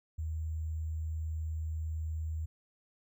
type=tone with sample-and-hold; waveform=sine; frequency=79.3 Hz; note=D#2; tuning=33 cents sharp; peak=-33 dBFS; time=0.18-2.46 s; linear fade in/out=10 ms; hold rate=7350 Hz; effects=none